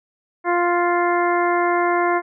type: harmonic tone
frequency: 349.5 Hz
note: F4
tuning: 1 cent sharp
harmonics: 1 / 2 / 3 / 4 / 5 / 6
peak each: -20 / -21 / -22 / -27 / -28 / -29 dBFS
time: 0.44-2.22 s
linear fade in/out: 50 ms
effects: none